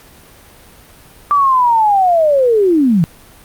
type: linear sweep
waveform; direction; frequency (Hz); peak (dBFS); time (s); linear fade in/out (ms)
sine; down; 1174.7 to 153.5; -8; 1.31-3.04; 0
effects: pink hiss -42 dBFS RMS until 3.44 s + Opus 48 kbps